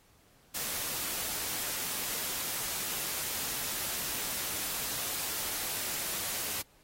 white noise, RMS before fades -35 dBFS, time 0.54-6.62 s, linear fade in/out 10 ms, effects pink hiss -64 dBFS RMS until 6.83 s + AAC 48 kbps

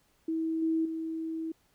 sine tone with level steps, 323.2 Hz, E4, 34 cents flat, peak -28 / -25 / -32 dBFS, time 0.28-1.52 s, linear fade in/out 5 ms, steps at 0.62 / 0.85 s, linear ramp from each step 5 ms, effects pink hiss -69 dBFS RMS until 1.74 s

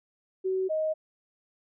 sine tone pair in turn, 377.1 / 626.3 Hz, F#4 / D#5, +33 / +11 cents, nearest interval major sixth, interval 878 cents, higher second, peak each -25 dBFS, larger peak neither, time 0.44-0.69 / 0.69-0.94 s, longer neither, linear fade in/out 20 ms, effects none

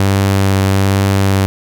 sawtooth tone with vibrato, 97.5 Hz, G2, 9 cents flat, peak -6 dBFS, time 0-1.46 s, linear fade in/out 0 ms, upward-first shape triangle, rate 1.2 Hz, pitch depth 14 cents each way, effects none

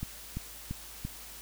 click train, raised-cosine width 5 ms, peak -22 dBFS, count 4, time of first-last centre 0.03-1.05 s, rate 2.94 Hz, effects added 52 Hz sine -54 dBFS peak until 1.41 s + white hiss -47 dBFS RMS until 1.41 s

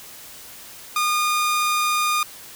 sawtooth tone, 1219 Hz, D#6, 36 cents flat, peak -15 dBFS, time 0.96-2.23 s, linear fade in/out 2 ms, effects white hiss -41 dBFS RMS until 2.55 s

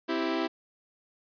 sawtooth chord, C major, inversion none, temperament equal, 261.6 / 329.6 / 392 Hz, C4 / E4 / G4, 0 / 0 / 0 cents, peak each -30 / -25 / -30 dBFS, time 0.08-0.48 s, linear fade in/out 20 ms, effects resampled to 11025 Hz

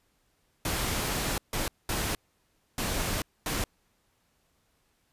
pink noise bursts at uneven times, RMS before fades -30 dBFS, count 5, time 0.65-1.38 / 1.53-1.68 / 1.89-2.15 / 2.78-3.22 / 3.46-3.64 s, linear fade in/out 2 ms, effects pink hiss -71 dBFS RMS until 5.12 s + resampled to 32000 Hz

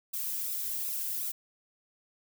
violet noise with flanger, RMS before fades -34 dBFS, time 0.13-1.32 s, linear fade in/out 10 ms, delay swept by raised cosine 0.79 to 1.99 ms, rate 2.7 Hz, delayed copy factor +0.7, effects none

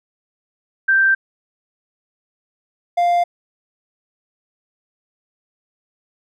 sine / triangle tone pair in turn, 1568 / 698.5 Hz, G6 / F5, 0 / 0 cents, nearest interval octave + major second, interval 1400 cents, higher first, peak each -11 dBFS, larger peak neither, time 0.88-1.15 / 2.97-3.24 s, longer neither, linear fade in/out 10 ms, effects none

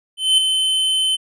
square tone with ADSR envelope, 3064 Hz, G7, 40 cents flat, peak -10 dBFS, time 0.17-1.17 s, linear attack 210 ms, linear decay 4 ms, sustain -6 dB, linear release 25 ms, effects resampled to 22050 Hz

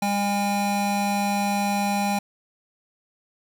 square tone pair together, 201.7 / 811 Hz, G3 / G#5, +50 / -41 cents, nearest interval 2 octaves, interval 2409 cents, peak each -25 dBFS, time 0.02-2.19 s, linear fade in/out 5 ms, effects none

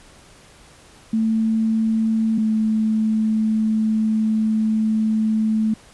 sine tone pair in turn, 222 / 218.4 Hz, A3 / A3, +16 / -13 cents, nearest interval unison, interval 29 cents, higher first, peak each -16 dBFS, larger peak neither, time 1.13-2.38 / 2.38-5.74 s, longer second, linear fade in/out 5 ms, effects pink hiss -48 dBFS RMS until 5.93 s + resampled to 24000 Hz

